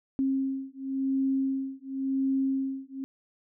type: beating tone pair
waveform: sine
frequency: 267.9 / 268.83 Hz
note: C4 / C4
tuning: +41 / +47 cents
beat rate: 0.93 Hz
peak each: -29 dBFS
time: 0.19-3.04 s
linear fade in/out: 0 ms
effects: none